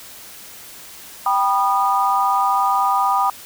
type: chord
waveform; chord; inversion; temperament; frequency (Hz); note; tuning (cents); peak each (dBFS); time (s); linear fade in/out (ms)
sine; G augmented; none; just; 784 / 980 / 1225; G5 / B5 / D#6; 0 / -14 / -27; -19; 1.26-3.3; 2
effects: white hiss -39 dBFS RMS until 3.45 s